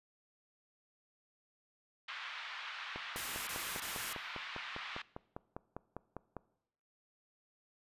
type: band-pass noise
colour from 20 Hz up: pink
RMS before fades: -45 dBFS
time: 2.08-5.02 s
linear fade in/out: 5 ms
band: 1100 to 3600 Hz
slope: 24 dB/octave
type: click train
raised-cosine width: 1 ms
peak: -28 dBFS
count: 18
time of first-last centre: 2.96-6.367 s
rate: 4.99 Hz
type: noise bursts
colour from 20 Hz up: white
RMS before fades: -42 dBFS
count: 3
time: 3.16-4.13 s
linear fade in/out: 2 ms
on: 310 ms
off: 20 ms
effects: noise-tail reverb RT60 0.8 s tail -21 dB re dry + resampled to 32000 Hz